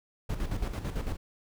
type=noise with tremolo; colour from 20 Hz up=brown; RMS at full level=-30 dBFS; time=0.29-1.17 s; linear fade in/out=10 ms; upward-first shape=square; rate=9 Hz; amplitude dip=60%; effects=none